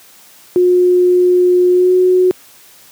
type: tone with pitch glide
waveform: sine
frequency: 359.8 to 366.5 Hz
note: F#4 to F#4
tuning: -48 to -16 cents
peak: -7 dBFS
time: 0.56-2.31 s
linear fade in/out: 0 ms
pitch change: +32 cents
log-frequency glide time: 1.72-1.93 s
effects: white hiss -43 dBFS RMS until 2.91 s + high-pass 100 Hz 12 dB/octave